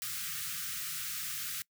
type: band-stop noise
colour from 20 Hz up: white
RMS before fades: -38 dBFS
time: 0.02-1.62 s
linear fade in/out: 0 ms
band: 190 to 1200 Hz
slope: 96 dB/octave
effects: noise-tail reverb RT60 0.1 s tail -23 dB re dry + high-pass 100 Hz 12 dB/octave